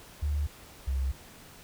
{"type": "tone pair in turn", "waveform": "sine", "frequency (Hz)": [73.3, 66.43], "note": ["D2", "C2"], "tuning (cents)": [-3, 27], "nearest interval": "major second", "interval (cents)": 170, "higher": "first", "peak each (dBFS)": -26, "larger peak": "neither", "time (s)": [[0.22, 0.47], [0.87, 1.12]], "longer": "neither", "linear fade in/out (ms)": 10, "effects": ["pink hiss -51 dBFS RMS until 1.63 s"]}